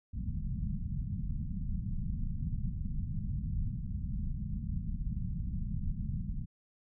pink low-pass noise, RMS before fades -35 dBFS, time 0.13-6.46 s, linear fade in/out 20 ms, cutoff 210 Hz, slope 48 dB/octave, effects none

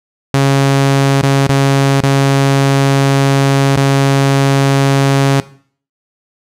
sawtooth tone with dropouts, 137.5 Hz, C#3, 14 cents flat, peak -4 dBFS, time 0.34-5.4 s, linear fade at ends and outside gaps 0 ms, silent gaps 1.214-1.232 / 1.469-1.493 / 2.005-2.035 / 3.761-3.772 s, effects noise-tail reverb RT60 0.5 s tail -18 dB re dry + low-pass 10000 Hz 12 dB/octave

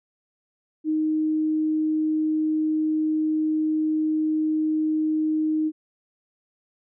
sine tone, 311.1 Hz, D#4, in tune, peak -20 dBFS, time 0.84-5.72 s, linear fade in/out 50 ms, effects none

